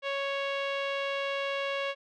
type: tone with low-pass filter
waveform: sawtooth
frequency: 554.4 Hz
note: C#5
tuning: in tune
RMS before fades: -32 dBFS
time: 0.02-1.95 s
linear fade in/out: 50 ms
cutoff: 3000 Hz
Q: 2.4
effects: none